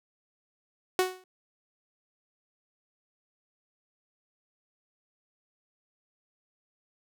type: tone with exponential decay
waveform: sawtooth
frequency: 370 Hz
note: F#4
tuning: in tune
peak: -16 dBFS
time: 0.99-1.24 s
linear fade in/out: 1 ms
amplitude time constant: 54 ms
effects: none